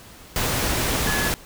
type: tone in noise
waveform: sine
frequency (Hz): 1700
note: G#6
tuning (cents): +40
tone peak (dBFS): -26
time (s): 1.07-1.29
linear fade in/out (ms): 0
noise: pink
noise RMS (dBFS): -23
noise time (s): 0.36-1.34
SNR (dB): -6
effects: pink hiss -45 dBFS RMS until 1.45 s